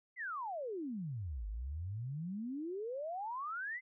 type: exponential two-way sweep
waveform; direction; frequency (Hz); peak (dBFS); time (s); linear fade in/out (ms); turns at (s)
sine; down then up; 2093 to 49 to 2093; -38; 0.16-3.81; 50; 1.47
effects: none